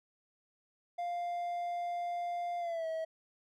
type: tone with pitch glide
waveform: triangle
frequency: 699 to 644.7 Hz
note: F5 to E5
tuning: +1 to -39 cents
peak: -32 dBFS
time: 0.98-3.05 s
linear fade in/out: 10 ms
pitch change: -140 cents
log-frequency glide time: 2.59-2.87 s
effects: none